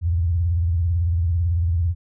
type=tone with vibrato; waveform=sine; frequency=85 Hz; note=F2; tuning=46 cents flat; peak=-17 dBFS; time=0.01-1.95 s; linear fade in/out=50 ms; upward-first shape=sine; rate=18 Hz; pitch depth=140 cents each way; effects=none